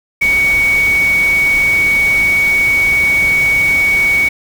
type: tone in noise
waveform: sine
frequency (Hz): 2239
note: C#7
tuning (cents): +17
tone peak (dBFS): -9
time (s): 0.21-4.29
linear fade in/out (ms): 10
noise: pink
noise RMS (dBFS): -25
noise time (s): 0.21-4.29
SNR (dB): +13
effects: none